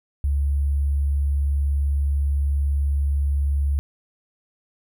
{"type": "tone with sample-and-hold", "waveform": "sine", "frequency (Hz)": 70.5, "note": "C#2", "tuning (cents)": 30, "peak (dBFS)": -18, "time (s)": [0.24, 3.79], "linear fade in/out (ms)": 0, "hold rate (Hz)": 11025, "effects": []}